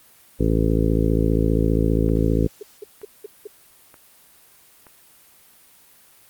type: harmonic tone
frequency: 55 Hz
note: A1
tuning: in tune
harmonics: 1 / 2 / 3 / 4 / 5 / 6 / 7 / 8 / 9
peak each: -21 / -24 / -24 / -28 / -24 / -28 / -28 / -27 / -30 dBFS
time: 0.39-2.48 s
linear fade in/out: 20 ms
type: tone bursts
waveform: sine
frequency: 415.3 Hz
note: G#4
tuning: in tune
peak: -30 dBFS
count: 13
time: 0.92-3.473 s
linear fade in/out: 5 ms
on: 21 ms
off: 190 ms
type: click train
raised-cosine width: 0.5 ms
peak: -30 dBFS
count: 4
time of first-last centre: 2.09-4.868 s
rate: 1.08 Hz
effects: white hiss -52 dBFS RMS until 6.29 s + Opus 32 kbps